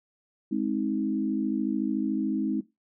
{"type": "tone cluster", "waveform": "sine", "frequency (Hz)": [208.8, 263, 316.4], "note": ["G#3", "C4", "D#4"], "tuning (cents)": [10, 9, 29], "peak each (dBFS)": -29, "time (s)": [0.51, 2.61], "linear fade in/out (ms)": 10, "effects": ["noise-tail reverb RT60 0.2 s tail -17 dB re dry"]}